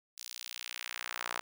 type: tone with high-pass filter sweep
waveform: sawtooth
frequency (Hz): 60.1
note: B1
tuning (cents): -46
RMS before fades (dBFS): -42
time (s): 0.17-1.41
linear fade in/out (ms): 10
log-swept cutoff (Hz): 5300 to 1000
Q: 1.2
effects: none